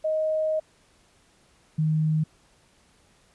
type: tone pair in turn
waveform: sine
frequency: 626 / 155.96 Hz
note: D#5 / D#3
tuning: +10 / +4 cents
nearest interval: 2 octaves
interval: 2406 cents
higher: first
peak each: -22 / -20 dBFS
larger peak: second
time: 0.04-0.6 / 1.78-2.24 s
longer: first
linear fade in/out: 10 ms
effects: pink hiss -61 dBFS RMS until 3.34 s + resampled to 24000 Hz